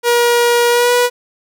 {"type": "tone with pitch glide", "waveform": "sawtooth", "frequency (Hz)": [477.3, 488.2], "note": ["A#4", "B4"], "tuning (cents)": [41, -20], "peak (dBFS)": -6, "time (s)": [0.03, 1.1], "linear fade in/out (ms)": 50, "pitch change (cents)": 39, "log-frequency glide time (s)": [0.69, 0.93], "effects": []}